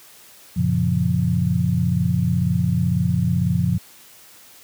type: chord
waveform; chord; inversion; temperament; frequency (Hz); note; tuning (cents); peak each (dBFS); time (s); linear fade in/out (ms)
sine; Gb major seventh; none; equal; 92.5 / 116.54 / 138.59 / 174.61; Gb2 / Bb2 / Db3 / F3; 0 / 0 / 0 / 0; -23 / -23 / -23 / -20; 0.56-3.78; 10
effects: white hiss -47 dBFS RMS until 4.63 s + high-pass 60 Hz 12 dB/octave